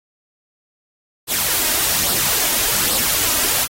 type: noise with flanger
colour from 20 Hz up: white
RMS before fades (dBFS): -18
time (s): 1.27-3.68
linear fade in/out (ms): 50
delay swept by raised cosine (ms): 0.22 to 3.22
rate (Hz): 1.2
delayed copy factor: +0.5
effects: AAC 48 kbps